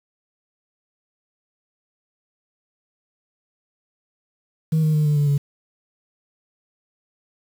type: tone with pitch steps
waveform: sine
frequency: 158.5 / 155.15 / 151.87 / 148.66 / 145.51 / 142.44 Hz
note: D#3 / D#3 / D#3 / D3 / D3 / C#3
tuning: +32 / -5 / -42 / +21 / -16 / +47 cents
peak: -13 dBFS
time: 4.72-5.38 s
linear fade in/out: 10 ms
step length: 110 ms
effects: tanh soft clip ceiling -14 dBFS + 7-bit